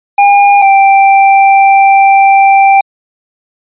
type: tone pair in turn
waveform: square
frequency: 807 / 784.9 Hz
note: G#5 / G5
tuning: -50 / +2 cents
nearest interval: unison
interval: 48 cents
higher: first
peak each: -3 dBFS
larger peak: neither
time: 0.18-0.62 / 0.62-2.81 s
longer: second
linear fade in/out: 5 ms
effects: resampled to 8000 Hz